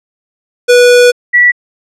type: tone pair in turn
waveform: square / sine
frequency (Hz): 489.4 / 1949.1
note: B4 / B6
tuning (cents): -16 / -23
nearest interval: 2 octaves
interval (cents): 2393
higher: second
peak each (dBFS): -3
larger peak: neither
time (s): 0.68-1.12 / 1.33-1.52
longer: first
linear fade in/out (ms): 20
effects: low-pass 9000 Hz 12 dB/octave